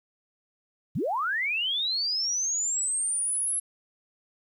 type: linear sweep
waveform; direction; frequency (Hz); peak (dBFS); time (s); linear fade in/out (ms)
sine; up; 92.5 to 11080; -25; 0.95-3.6; 10
effects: 10-bit